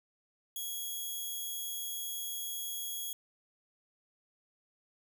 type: tone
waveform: 5% pulse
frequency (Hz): 3322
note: G#7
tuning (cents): 0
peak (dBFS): -28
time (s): 0.56-3.13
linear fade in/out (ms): 2
effects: none